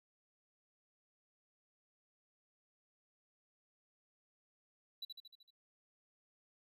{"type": "tone with echo", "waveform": "triangle", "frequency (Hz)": 3951, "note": "B7", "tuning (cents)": 0, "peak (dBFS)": -40, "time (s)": [5.02, 5.05], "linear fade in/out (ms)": 5, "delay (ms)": 76, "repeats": 6, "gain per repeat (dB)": -4, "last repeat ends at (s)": 5.506, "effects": []}